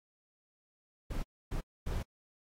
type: noise bursts at uneven times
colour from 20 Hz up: brown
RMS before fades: -35 dBFS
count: 3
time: 1.1-1.23 / 1.51-1.61 / 1.86-2.03 s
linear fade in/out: 10 ms
effects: AAC 48 kbps